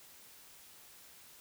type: silence
effects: white hiss -57 dBFS RMS until 1.4 s